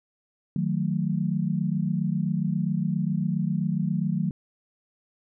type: chord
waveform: sine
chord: D# diminished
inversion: none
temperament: equal with one note detuned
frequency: 155.56 / 182.98 / 220 Hz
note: D#3 / F#3 / A3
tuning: 0 / -19 / 0 cents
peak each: -27 / -26 / -30 dBFS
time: 0.56-4.31 s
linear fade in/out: 2 ms
effects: none